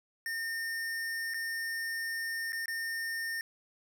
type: tone with dropouts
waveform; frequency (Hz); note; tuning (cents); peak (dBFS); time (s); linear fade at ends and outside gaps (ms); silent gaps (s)
square; 1820; A#6; -42; -34; 0.26-3.41; 1; 1.338-1.343 / 2.522-2.53 / 2.658-2.681
effects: none